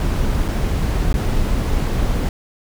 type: noise with dropouts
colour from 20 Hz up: brown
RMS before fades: -18 dBFS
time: 0-2.29 s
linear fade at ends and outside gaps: 1 ms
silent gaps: 0.481-0.485 / 1.129-1.141 s
effects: none